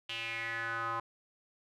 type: tone with band-pass filter sweep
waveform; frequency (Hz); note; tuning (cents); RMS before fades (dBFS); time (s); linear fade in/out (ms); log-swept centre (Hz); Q
square; 114.8; A#2; -26; -37; 0.09-1; 5; 3000 to 1100; 5.2
effects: none